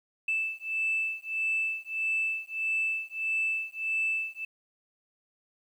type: beating tone pair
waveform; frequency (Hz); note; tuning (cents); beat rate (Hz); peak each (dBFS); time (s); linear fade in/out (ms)
sine; 2637 / 2638.6; E7 / E7; 0 / +1; 1.6; -30; 0.28-4.45; 5
effects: tanh soft clip ceiling -21 dBFS + 10-bit